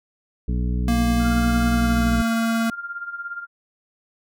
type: harmonic tone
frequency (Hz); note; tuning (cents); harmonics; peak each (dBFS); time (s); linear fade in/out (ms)
61; B1; -21; 1 / 2 / 3 / 4 / 5 / 7; -21 / -29 / -28 / -33 / -37 / -40; 0.48-2.22; 5
type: tone with pitch glide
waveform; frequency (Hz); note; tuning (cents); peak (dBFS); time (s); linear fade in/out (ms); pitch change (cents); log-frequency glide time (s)
square; 233.2 to 227.6; A#3 to A#3; +1 to -41; -20; 0.88-2.7; 2; -42; 1.7-2.34
type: tone with tremolo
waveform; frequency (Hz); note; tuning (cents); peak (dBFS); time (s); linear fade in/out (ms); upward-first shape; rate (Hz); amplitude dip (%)
sine; 1396.9; F6; 0; -26; 1.19-3.47; 50; sine; 17; 70
effects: none